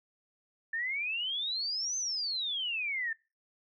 sine exponential two-way sweep, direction up then down, 1764 to 6272 to 1764 Hz, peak -31 dBFS, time 0.73-3.13 s, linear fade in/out 5 ms, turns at 1.97 s, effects noise-tail reverb RT60 0.3 s tail -25 dB re dry

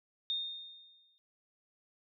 sine tone with exponential decay, 3664 Hz, A#7, 31 cents flat, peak -30 dBFS, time 0.3-1.18 s, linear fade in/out 0 ms, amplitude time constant 190 ms, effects none

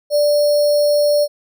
sine tone with sample-and-hold, 587.3 Hz, D5, in tune, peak -11 dBFS, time 0.1-1.28 s, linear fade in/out 50 ms, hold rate 4900 Hz, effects none

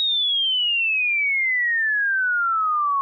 sine exponential sweep, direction down, 3799 to 1094 Hz, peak -18 dBFS, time 0-3.01 s, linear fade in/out 0 ms, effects none

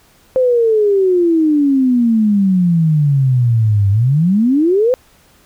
sine exponential two-way sweep, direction down then up, 523.3 to 97.4 to 523.3 Hz, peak -9 dBFS, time 0.36-4.94 s, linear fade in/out 0 ms, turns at 3.9 s, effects pink hiss -50 dBFS RMS until 5.45 s

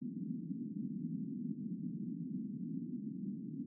white band-pass noise, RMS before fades -42 dBFS, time 0.01-3.66 s, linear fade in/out 10 ms, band 160 to 270 Hz, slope 48 dB/octave, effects none

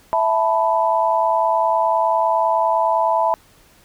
sine chord, E suspended fourth, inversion none, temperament just, 659.3 / 879 / 988.9 Hz, E5 / A5 / B5, 0 / -2 / +2 cents, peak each -19 dBFS, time 0.13-3.34 s, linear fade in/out 0 ms, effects pink hiss -52 dBFS RMS until 3.84 s

